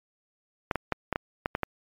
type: clicks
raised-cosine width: 0.5 ms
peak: -11 dBFS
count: 8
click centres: 0.712 / 0.757 / 0.923 / 1.127 / 1.159 / 1.459 / 1.551 / 1.633 s
effects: MP3 96 kbps